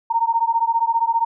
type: beating tone pair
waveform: sine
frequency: 913 / 928 Hz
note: A#5 / A#5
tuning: -36 / -8 cents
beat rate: 15 Hz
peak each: -19 dBFS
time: 0.1-1.25 s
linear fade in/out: 10 ms
effects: none